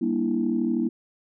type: chord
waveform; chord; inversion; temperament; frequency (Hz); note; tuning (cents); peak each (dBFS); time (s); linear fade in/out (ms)
sine; E half-diminished seventh; first; just; 197.78 / 237.3 / 296.7 / 329.6; G3 / Bb3 / D4 / E4; +16 / +31 / +18 / 0; -30 / -24 / -30 / -26; 0.01-0.89; 10
effects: tanh soft clip ceiling -12 dBFS